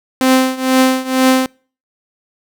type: tone with tremolo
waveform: sawtooth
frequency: 260 Hz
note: C4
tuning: 11 cents flat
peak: -3 dBFS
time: 0.21-1.46 s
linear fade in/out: 0 ms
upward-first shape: triangle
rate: 2.1 Hz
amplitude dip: 90%
effects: noise-tail reverb RT60 0.4 s tail -26 dB re dry